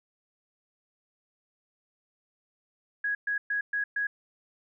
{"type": "tone bursts", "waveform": "sine", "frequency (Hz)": 1661.2, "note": "G#6", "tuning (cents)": 0, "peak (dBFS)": -26, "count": 5, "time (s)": [3.04, 4.07], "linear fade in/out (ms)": 5, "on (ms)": 110, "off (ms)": 120, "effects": []}